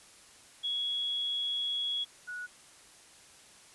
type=tone pair in turn; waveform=sine; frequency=3345 / 1464.9 Hz; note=G#7 / F#6; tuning=+12 / -18 cents; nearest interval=octave + major second; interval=1430 cents; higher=first; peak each=-30 / -37 dBFS; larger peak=first; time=0.63-2.05 / 2.27-2.47 s; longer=first; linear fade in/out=20 ms; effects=white hiss -56 dBFS RMS until 3.74 s + resampled to 24000 Hz